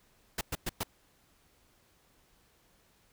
pink noise bursts, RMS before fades -33 dBFS, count 4, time 0.38-0.834 s, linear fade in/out 5 ms, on 31 ms, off 110 ms, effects pink hiss -67 dBFS RMS until 3.12 s

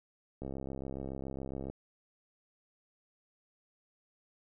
click train, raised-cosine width 2 ms, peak -27 dBFS, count 87, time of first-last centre 0.42-1.7 s, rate 67.2 Hz, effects none

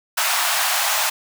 pink high-pass noise, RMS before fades -20 dBFS, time 0.17-1.1 s, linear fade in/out 10 ms, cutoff 690 Hz, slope 48 dB/octave, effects none

